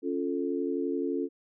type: chord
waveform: sine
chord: Db augmented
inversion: none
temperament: equal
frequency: 277.2 / 349.2 / 440 Hz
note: Db4 / F4 / A4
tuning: 0 / 0 / 0 cents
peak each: -31 / -32 / -33 dBFS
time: 0.02-1.29 s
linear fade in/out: 50 ms
effects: none